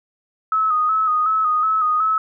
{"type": "tone with vibrato", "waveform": "sine", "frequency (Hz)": 1268, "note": "D#6", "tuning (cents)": 32, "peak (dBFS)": -15, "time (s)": [0.52, 2.18], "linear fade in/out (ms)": 2, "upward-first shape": "square", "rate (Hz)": 2.7, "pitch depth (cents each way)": 37, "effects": []}